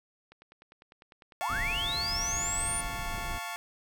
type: click train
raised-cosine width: 0.3 ms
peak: -36 dBFS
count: 13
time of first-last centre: 0.32-1.522 s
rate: 9.98 Hz
type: linear sweep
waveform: sine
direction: up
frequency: 631 to 9397 Hz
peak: -30 dBFS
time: 1.41-2.81 s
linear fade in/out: 5 ms
type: chord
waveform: 20% pulse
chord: F augmented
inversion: none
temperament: equal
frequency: 698.5 / 880 / 1108.7 Hz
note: F5 / A5 / C#6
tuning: 0 / 0 / 0 cents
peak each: -35 dBFS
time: 1.41-3.56 s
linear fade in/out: 0 ms
type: noise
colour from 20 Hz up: brown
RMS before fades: -38 dBFS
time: 1.49-3.39 s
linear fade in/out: 10 ms
effects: none